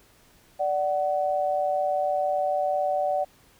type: tone pair together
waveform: sine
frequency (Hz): 587.3 / 749.3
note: D5 / F#5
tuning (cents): 0 / +22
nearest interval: major third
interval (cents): 422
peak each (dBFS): -25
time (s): 0.59-3.25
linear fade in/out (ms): 20
effects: pink hiss -58 dBFS RMS until 3.59 s